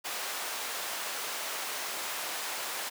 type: high-pass noise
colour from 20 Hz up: pink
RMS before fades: -36 dBFS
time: 0.04-2.9 s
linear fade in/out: 20 ms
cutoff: 720 Hz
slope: 12 dB/octave
effects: none